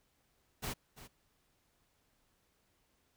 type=noise with echo; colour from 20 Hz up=pink; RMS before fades=-39 dBFS; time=0.62-0.74 s; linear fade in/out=20 ms; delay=340 ms; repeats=1; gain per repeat=-14 dB; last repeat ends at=1.08 s; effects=pink hiss -75 dBFS RMS until 3.16 s